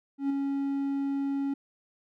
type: tone with ADSR envelope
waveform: triangle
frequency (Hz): 277.2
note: C#4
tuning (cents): 0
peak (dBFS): -21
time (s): 0.18-1.54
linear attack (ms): 120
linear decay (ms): 6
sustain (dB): -4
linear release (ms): 7
effects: none